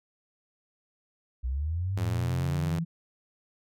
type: linear sweep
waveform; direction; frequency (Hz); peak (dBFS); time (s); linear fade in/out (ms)
sine; up; 59.1 to 168.5; -27; 1.43-2.85; 20
type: tone with vibrato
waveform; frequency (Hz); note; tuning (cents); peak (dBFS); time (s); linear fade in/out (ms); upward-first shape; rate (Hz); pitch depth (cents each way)
sawtooth; 87.7; F2; +8; -27; 1.97-2.79; 5; sine; 9; 35
effects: none